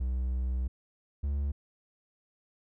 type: tone pair in turn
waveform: triangle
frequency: 63.1 / 70.83 Hz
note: B1 / C#2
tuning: +38 / +38 cents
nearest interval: major second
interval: 200 cents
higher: second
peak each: -26 dBFS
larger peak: neither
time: 0-0.68 / 1.23-1.52 s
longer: first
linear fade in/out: 10 ms
effects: none